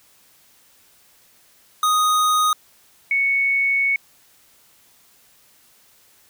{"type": "tone pair in turn", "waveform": ["square", "sine"], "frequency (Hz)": [1244.5, 2217], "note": ["D#6", "C#7"], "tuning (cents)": [0, 0], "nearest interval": "minor seventh", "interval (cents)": 1000, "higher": "second", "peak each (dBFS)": -16, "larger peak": "neither", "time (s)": [[1.83, 2.53], [3.11, 3.96]], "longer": "second", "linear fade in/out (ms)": 2, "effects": ["white hiss -55 dBFS RMS until 6.29 s"]}